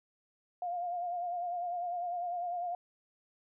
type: tone with vibrato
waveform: sine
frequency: 704 Hz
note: F5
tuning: 14 cents sharp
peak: -33 dBFS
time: 0.62-2.75 s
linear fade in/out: 2 ms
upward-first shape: sine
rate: 10 Hz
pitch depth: 44 cents each way
effects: none

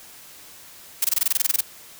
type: noise bursts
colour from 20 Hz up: blue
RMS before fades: -19 dBFS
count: 13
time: 1.02-1.609 s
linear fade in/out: 5 ms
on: 25 ms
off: 22 ms
effects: white hiss -45 dBFS RMS until 1.99 s

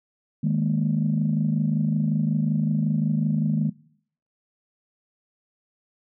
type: chord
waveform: sine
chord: D# suspended fourth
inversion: none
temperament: equal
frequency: 155.56 / 207.7 / 233.1 Hz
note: D#3 / G#3 / A#3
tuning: 0 / 0 / 0 cents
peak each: -22 / -24 / -26 dBFS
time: 0.43-3.7 s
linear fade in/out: 10 ms
effects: noise-tail reverb RT60 0.6 s tail -20 dB re dry + tanh soft clip ceiling -12 dBFS

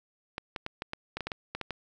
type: clicks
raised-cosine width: 0.3 ms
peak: -18 dBFS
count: 12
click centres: 0.381 / 0.562 / 0.664 / 0.821 / 0.934 / 1.17 / 1.207 / 1.27 / 1.318 / 1.55 / 1.613 / 1.707 s
effects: none

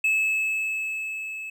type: tone with level ramp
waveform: triangle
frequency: 2599 Hz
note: E7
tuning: 25 cents flat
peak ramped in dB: -17 to -31 dBFS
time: 0.04-1.5 s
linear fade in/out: 5 ms
effects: none

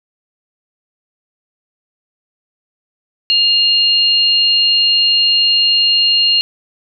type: tone pair together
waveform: sine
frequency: 2823 / 4230 Hz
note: F7 / C8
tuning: +18 / +18 cents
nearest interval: perfect fifth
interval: 700 cents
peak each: -12 dBFS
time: 3.3-6.41 s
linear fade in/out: 0 ms
effects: none

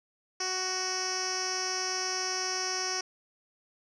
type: tone with low-pass filter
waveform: 10% pulse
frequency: 372.1 Hz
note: F#4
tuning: 10 cents sharp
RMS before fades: -32 dBFS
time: 0.4-3.01 s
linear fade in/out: 5 ms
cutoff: 5700 Hz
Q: 8.3
effects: none

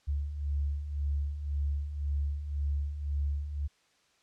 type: beating tone pair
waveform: sine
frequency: 70.4 / 72.3 Hz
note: C#2 / D2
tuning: +27 / -27 cents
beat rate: 1.9 Hz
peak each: -37 / -30 dBFS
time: 0.07-3.68 s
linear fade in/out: 20 ms
effects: white hiss -68 dBFS RMS until 4.22 s + low-pass 6000 Hz 12 dB/octave

